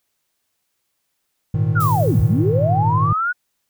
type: chord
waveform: triangle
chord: Ab suspended second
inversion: none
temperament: equal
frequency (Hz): 103.83 / 116.54 / 155.56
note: Ab2 / Bb2 / Eb3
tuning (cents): 0 / 0 / 0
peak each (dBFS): -18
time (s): 1.54-3.13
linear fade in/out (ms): 5
type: linear two-way sweep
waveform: sine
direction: down then up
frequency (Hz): 1486 to 53.4 to 1486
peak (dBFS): -17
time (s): 1.75-3.33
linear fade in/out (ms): 20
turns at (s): 2.2
type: noise with exponential decay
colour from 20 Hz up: violet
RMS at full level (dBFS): -27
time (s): 1.8-2.77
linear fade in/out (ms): 5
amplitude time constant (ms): 210
effects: white hiss -72 dBFS RMS until 3.69 s